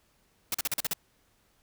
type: noise bursts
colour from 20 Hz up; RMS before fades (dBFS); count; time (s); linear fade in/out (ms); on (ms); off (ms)
white; -29; 7; 0.52-0.934; 2; 24; 41
effects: pink hiss -68 dBFS RMS until 1.62 s